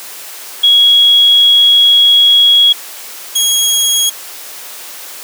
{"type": "tone pair in turn", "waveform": ["sine", "20% pulse"], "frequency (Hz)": [3322, 3303], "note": ["G#7", "G#7"], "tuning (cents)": [0, -10], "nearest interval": "unison", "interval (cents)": 10, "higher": "first", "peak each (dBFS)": -4, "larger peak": "neither", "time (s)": [[0.63, 2.73], [3.35, 4.1]], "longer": "first", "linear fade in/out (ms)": 10, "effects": ["white hiss -29 dBFS RMS until 5.23 s", "high-pass 400 Hz 12 dB/octave"]}